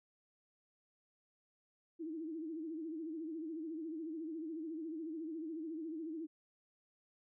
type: tone with vibrato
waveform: sine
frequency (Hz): 320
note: D#4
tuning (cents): +49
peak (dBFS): -40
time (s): 1.99-6.27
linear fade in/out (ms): 20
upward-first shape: sine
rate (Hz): 14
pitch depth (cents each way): 94
effects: none